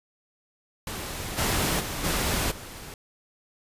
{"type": "noise with level steps", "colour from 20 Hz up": "pink", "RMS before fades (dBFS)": [-34, -25, -32, -26, -41], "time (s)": [0.87, 2.94], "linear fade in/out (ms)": 2, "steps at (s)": [1.37, 1.79, 2.03, 2.5], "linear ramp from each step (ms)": 20, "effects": ["resampled to 32000 Hz"]}